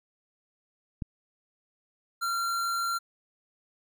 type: click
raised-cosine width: 5 ms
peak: -20 dBFS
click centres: 1.022 s
type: tone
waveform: square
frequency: 1373 Hz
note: F6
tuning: 30 cents flat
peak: -28 dBFS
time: 2.21-2.99 s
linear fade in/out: 20 ms
effects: none